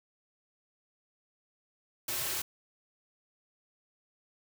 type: noise with comb filter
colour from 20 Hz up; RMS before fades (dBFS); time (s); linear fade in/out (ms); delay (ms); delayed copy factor
white; -34; 2.08-2.42; 5; 4.2; -0.6
effects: none